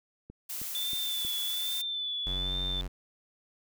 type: click train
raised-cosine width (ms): 3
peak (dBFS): -32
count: 4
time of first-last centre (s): 0.3-1.249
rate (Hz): 3.16
type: noise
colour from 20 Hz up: blue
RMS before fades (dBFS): -37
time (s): 0.49-1.82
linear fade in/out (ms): 10
type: tone with vibrato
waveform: sine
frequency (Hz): 3505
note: A7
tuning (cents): -7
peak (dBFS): -31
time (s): 0.75-2.81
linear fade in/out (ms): 0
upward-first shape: sine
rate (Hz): 1.2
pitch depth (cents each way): 38
type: tone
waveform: square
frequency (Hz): 46.25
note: F#1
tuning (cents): 0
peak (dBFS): -34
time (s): 2.26-2.88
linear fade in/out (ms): 10
effects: none